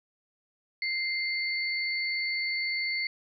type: tone pair together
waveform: sine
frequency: 2093 / 4457 Hz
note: C7 / C#8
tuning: 0 / +9 cents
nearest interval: octave + minor second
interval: 1309 cents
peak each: -29 / -33 dBFS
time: 0.82-3.07 s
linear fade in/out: 2 ms
effects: none